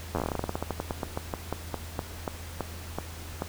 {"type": "slowing click train", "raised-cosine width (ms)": 1, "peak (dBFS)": -15, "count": 29, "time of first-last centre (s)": [0.15, 3.421], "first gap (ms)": 10, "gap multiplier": 1.15, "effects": ["added 82 Hz sine -40 dBFS peak until 3.48 s", "pink hiss -44 dBFS RMS until 3.48 s"]}